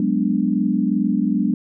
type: chord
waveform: sine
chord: G# half-diminished seventh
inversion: third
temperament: equal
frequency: 185 / 207.7 / 246.9 / 293.7 Hz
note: F#3 / G#3 / B3 / D4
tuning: 0 / 0 / 0 / 0 cents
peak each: -23 / -20 / -22 / -23 dBFS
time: 0-1.54 s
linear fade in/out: 2 ms
effects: none